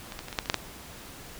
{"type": "clicks", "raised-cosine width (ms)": 0.2, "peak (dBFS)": [-21, -18, -22, -19, -8, -21, -6, -7], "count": 8, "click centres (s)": [0.122, 0.191, 0.284, 0.328, 0.388, 0.458, 0.499, 0.543], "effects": ["pink hiss -45 dBFS RMS until 1.39 s"]}